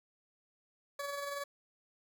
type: tone with amplitude modulation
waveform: 20% pulse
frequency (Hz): 567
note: C#5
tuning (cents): +39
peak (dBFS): -31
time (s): 0.99-1.44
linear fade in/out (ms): 5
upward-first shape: sine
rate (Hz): 21.5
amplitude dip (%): 40
effects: 11-bit